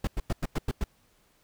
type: noise bursts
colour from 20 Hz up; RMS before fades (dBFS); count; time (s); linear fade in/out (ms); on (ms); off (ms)
brown; -27; 7; 0.04-0.841; 5; 33; 95
effects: pink hiss -66 dBFS RMS until 1.43 s